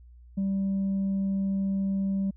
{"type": "tone with tanh clipping", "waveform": "sine", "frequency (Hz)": 194.8, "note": "G3", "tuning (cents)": -11, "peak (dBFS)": -25, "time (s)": [0.37, 2.31], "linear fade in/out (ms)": 10, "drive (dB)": 1, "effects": ["added 60 Hz sine -48 dBFS peak until 2.36 s"]}